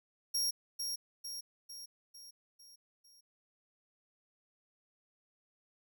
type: tone with echo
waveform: sawtooth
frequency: 5588 Hz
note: F8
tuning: in tune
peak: -28 dBFS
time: 0.34-0.51 s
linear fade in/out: 10 ms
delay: 450 ms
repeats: 6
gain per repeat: -5 dB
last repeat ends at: 3.21 s
effects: none